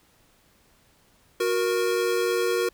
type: tone pair together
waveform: square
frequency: 366.5 / 469.8 Hz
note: F#4 / A#4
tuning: -16 / +13 cents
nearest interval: major third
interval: 429 cents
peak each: -26 / -25 dBFS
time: 1.4-2.69 s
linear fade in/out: 5 ms
effects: pink hiss -61 dBFS RMS until 2.73 s

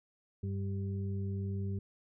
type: harmonic tone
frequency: 98 Hz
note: G2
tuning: in tune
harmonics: 1 / 2 / 4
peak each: -34 / -40 / -46 dBFS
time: 0.43-1.79 s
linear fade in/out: 5 ms
effects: none

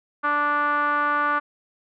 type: tone with low-pass filter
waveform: 5% pulse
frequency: 292.8 Hz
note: D4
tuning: 5 cents flat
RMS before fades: -22 dBFS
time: 0.23-1.4 s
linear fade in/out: 20 ms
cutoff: 1300 Hz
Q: 9.1
effects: none

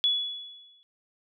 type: tone with exponential decay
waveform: sine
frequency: 3400 Hz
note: G#7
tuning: 40 cents sharp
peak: -19 dBFS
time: 0.04-0.83 s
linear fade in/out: 0 ms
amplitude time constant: 170 ms
effects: none

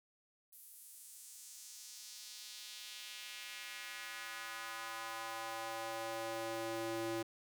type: tone with high-pass filter sweep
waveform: square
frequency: 113.1 Hz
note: A2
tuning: 48 cents sharp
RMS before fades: -45 dBFS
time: 0.52-7.23 s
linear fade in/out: 10 ms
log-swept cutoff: 12000 to 320 Hz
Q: 1.5
effects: none

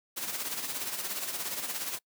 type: noise with tremolo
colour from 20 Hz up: white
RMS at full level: -33 dBFS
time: 0.16-1.99 s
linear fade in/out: 20 ms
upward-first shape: sine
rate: 17 Hz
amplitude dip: 55%
effects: noise-tail reverb RT60 0.1 s tail -24 dB re dry + high-pass 150 Hz 12 dB/octave

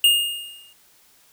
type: tone with exponential decay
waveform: square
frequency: 2834 Hz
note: F7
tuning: 25 cents sharp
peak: -11 dBFS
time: 0.04-0.73 s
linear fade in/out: 2 ms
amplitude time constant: 150 ms
effects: white hiss -56 dBFS RMS until 1.32 s

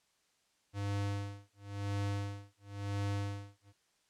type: tone with tremolo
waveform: square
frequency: 100.7 Hz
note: G2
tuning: 47 cents sharp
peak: -33 dBFS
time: 0.73-3.73 s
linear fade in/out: 50 ms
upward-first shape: sine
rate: 0.96 Hz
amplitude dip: 100%
effects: white hiss -74 dBFS RMS until 4.09 s + low-pass 8000 Hz 12 dB/octave

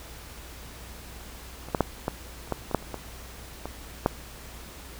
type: clicks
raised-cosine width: 1 ms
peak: -25 / -9 / -6 / -12 / -30 / -12 / -21 / -7 / -30 / -18 / -19 / -6 dBFS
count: 12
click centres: 1.686 / 1.748 / 1.807 / 2.081 / 2.475 / 2.523 / 2.713 / 2.747 / 2.826 / 2.943 / 3.656 / 4.061 s
effects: added 60 Hz sine -45 dBFS peak until 4.99 s + pink hiss -45 dBFS RMS until 4.99 s

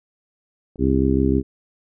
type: click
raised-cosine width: 2 ms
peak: -29 dBFS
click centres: 0.758 s
type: harmonic tone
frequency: 66.4 Hz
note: C2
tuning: 26 cents sharp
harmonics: 1 / 2 / 3 / 4 / 5 / 6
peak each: -22 / -24 / -24 / -20 / -23 / -23 dBFS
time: 0.78-1.43 s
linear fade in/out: 50 ms
effects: none

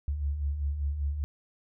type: beating tone pair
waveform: sine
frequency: 67.5 / 72.6 Hz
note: C#2 / D2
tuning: -45 / -19 cents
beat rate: 5.1 Hz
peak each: -37 / -28 dBFS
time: 0.08-1.24 s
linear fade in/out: 0 ms
effects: none

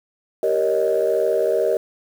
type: chord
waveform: sine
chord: Eb dominant seventh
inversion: first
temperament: just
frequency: 388.9 / 466.7 / 560 / 622.3 Hz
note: G4 / Bb4 / Db5 / Eb5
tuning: -14 / +2 / +18 / 0 cents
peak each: -22 / -20 / -24 / -20 dBFS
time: 0.43-1.77 s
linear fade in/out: 2 ms
effects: tanh soft clip ceiling -9 dBFS + 7-bit

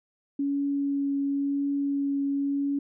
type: tone with vibrato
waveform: sine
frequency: 280.4 Hz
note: C#4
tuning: 20 cents sharp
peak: -24 dBFS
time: 0.39-2.79 s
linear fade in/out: 5 ms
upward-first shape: triangle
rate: 0.95 Hz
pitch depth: 10 cents each way
effects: none

